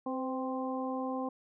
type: harmonic tone with a mistuned harmonic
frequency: 261.6 Hz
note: C4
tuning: in tune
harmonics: 1 / 2 / 3 / 4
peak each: -35 / -38 / -40 / -41 dBFS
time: 0.06-1.29 s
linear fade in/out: 5 ms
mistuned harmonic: 2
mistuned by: -28 cents
effects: none